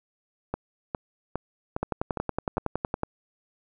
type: two click trains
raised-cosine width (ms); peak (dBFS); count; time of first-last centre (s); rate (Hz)
1; -14 / -12; 6 / 14; 0.54-2.581 / 1.83-3.034; 2.45 / 10.8
effects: none